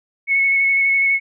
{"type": "tone with vibrato", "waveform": "sine", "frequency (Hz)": 2200, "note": "C#7", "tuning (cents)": -14, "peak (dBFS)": -13, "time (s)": [0.27, 1.2], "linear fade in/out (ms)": 50, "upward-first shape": "square", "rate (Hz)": 12, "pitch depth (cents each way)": 11, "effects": []}